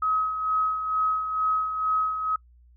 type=tone with tremolo; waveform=sine; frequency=1273 Hz; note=D#6; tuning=39 cents sharp; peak=-20 dBFS; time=0.02-2.36 s; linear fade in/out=5 ms; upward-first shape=sine; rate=2.2 Hz; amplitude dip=55%; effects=noise-tail reverb RT60 0.1 s tail -25 dB re dry + added 60 Hz sine -52 dBFS peak until 2.76 s